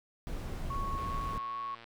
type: noise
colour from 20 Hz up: brown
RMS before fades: -37 dBFS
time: 0.27-1.38 s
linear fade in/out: 0 ms
type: tone with vibrato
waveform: sine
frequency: 1104 Hz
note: C#6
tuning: 7 cents flat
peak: -35 dBFS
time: 0.7-1.75 s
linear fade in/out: 5 ms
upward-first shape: triangle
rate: 2.5 Hz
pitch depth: 8 cents each way
type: click train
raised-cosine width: 0.3 ms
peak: -34 dBFS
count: 101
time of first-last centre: 0.98-1.842 s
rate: 116 Hz
effects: none